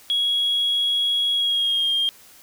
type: tone with pitch glide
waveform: sine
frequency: 3322 to 3214 Hz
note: G#7 to G7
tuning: 0 to +43 cents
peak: -17 dBFS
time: 0.1-2.09 s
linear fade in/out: 0 ms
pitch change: -57 cents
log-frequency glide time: 1.33-1.93 s
effects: tanh soft clip ceiling -15 dBFS + white hiss -49 dBFS RMS until 2.42 s